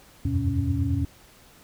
sine tone cluster, 80.2 / 89.3 / 97.9 / 124 / 278.1 Hz, E2 / F2 / G2 / B2 / C#4, -47 / +39 / -2 / +7 / +6 cents, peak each -28 dBFS, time 0.25-1.05 s, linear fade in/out 5 ms, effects tanh soft clip ceiling -10 dBFS + pink hiss -53 dBFS RMS until 1.63 s

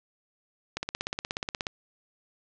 click train, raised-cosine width 0.2 ms, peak -13 dBFS, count 16, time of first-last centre 0.77-1.668 s, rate 16.7 Hz, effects low-pass 7000 Hz 12 dB/octave

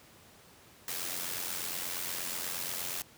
white noise with amplitude modulation, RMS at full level -34 dBFS, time 0.88-3.02 s, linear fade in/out 2 ms, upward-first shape sine, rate 88.4 Hz, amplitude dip 60%, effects pink hiss -57 dBFS RMS until 3.17 s + high-pass 80 Hz 12 dB/octave

